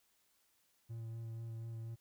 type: tone with vibrato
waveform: triangle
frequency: 114 Hz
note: A#2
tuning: 38 cents flat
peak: -40 dBFS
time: 0.89-1.96 s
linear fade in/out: 20 ms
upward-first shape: sine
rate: 4.1 Hz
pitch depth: 17 cents each way
effects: white hiss -75 dBFS RMS until 2 s